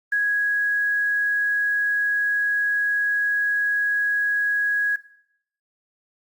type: tone with quantisation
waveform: sine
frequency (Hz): 1661.2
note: G#6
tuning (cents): 0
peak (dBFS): -18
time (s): 0.12-4.96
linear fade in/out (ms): 5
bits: 8
effects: noise-tail reverb RT60 0.7 s tail -17 dB re dry + Opus 48 kbps